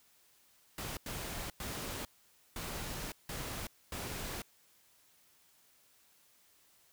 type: noise bursts at uneven times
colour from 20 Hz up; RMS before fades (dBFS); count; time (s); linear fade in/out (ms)
pink; -41; 6; 0.78-0.97 / 1.06-1.5 / 1.6-2.05 / 2.56-3.12 / 3.29-3.67 / 3.92-4.42; 2
effects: white hiss -67 dBFS RMS until 6.92 s